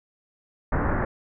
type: low-pass noise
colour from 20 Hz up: pink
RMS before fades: -24 dBFS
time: 0.72-1.05 s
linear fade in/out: 5 ms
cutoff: 1800 Hz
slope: 48 dB/octave
effects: none